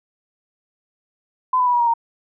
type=tone with pitch steps; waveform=sine; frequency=1017 / 998.4 / 980.1 / 962.1 / 944.5 / 927.2 Hz; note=C6 / B5 / B5 / B5 / A#5 / A#5; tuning=-50 / +19 / -13 / -46 / +22 / -10 cents; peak=-14 dBFS; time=1.53-1.938 s; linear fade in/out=5 ms; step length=68 ms; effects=none